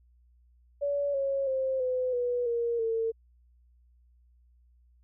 sine tone with pitch steps, 570 / 548.4 / 527.5 / 507.5 / 488.3 / 469.7 / 451.9 Hz, C#5 / C#5 / C5 / B4 / B4 / A#4 / A4, +48 / -19 / +14 / +47 / -20 / +13 / +46 cents, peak -26 dBFS, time 0.81-3.12 s, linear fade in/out 20 ms, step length 330 ms, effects added 60 Hz sine -59 dBFS peak until 5.03 s

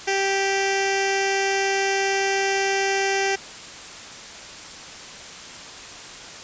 10% pulse tone with notch filter, 391.1 Hz, G4, 4 cents flat, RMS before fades -22 dBFS, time 0.07-3.36 s, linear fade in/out 10 ms, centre 1200 Hz, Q 2, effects white hiss -38 dBFS RMS until 6.43 s + resampled to 16000 Hz

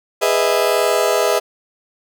35% pulse chord, E major seventh, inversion first, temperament just, 412 / 494.4 / 618.1 / 659.3 Hz, G#4 / B4 / D#5 / E5, -14 / +2 / -12 / 0 cents, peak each -18 dBFS, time 0.21-1.4 s, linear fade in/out 20 ms, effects none

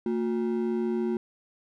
triangle ring-modulated tone, 293.7 Hz, D4, in tune, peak -20 dBFS, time 0.06-1.17 s, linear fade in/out 2 ms, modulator 67 Hz, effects none

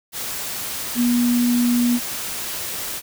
sine tone in noise, 241.7 Hz, B3, 37 cents flat, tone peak -15 dBFS, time 0.95-2 s, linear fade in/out 50 ms, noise white, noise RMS -28 dBFS, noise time 0.12-3.02 s, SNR +10 dB, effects none

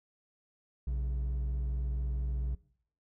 triangle tone pair together, 60.7 / 136.27 Hz, B1 / C#3, -29 / -29 cents, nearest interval octave + major second, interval 1400 cents, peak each -28 / -39 dBFS, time 0.87-2.55 s, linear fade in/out 5 ms, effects noise-tail reverb RT60 0.6 s tail -21 dB re dry + tanh soft clip ceiling -24 dBFS

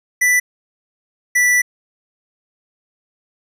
square tone pair in turn, 1980 / 1968.6 Hz, B6 / B6, +4 / -6 cents, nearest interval unison, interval 10 cents, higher first, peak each -12 dBFS, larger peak neither, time 0.21-0.4 / 1.35-1.62 s, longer second, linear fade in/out 10 ms, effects resampled to 32000 Hz + 9-bit

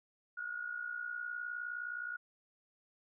sine tone with amplitude modulation, 1443 Hz, F#6, 44 cents flat, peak -35 dBFS, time 0.37-2.17 s, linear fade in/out 10 ms, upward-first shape sine, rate 59.5 Hz, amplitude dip 70%, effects none

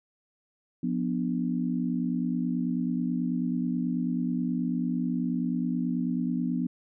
sine chord, B diminished, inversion second, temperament just, 177.8 / 246.9 / 296.3 Hz, F3 / B3 / D4, +31 / 0 / +15 cents, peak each -30 / -28 / -34 dBFS, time 0.83-6.67 s, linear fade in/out 5 ms, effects none

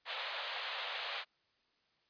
white band-pass noise, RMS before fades -41 dBFS, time 0.05-1.25 s, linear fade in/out 50 ms, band 510 to 4100 Hz, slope 48 dB/octave, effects white hiss -75 dBFS RMS until 2.09 s + resampled to 11025 Hz

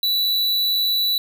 square tone, 3951 Hz, B7, in tune, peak -18 dBFS, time 0.03-1.18 s, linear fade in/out 2 ms, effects none

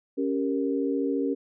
sine chord, G diminished, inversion second, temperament equal, 277.2 / 392 / 466.2 Hz, Db4 / G4 / Bb4, 0 / 0 / 0 cents, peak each -26 / -30 / -30 dBFS, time 0.17-1.35 s, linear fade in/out 20 ms, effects none

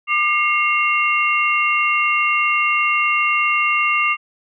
sine tone cluster, 1197 / 2145 / 2760 Hz, D6 / C7 / F7, +33 / +42 / -21 cents, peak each -19 dBFS, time 0.07-4.17 s, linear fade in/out 50 ms, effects none

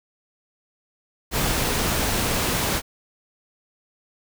pink noise, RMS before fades -23 dBFS, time 1.31-2.82 s, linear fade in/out 50 ms, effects none

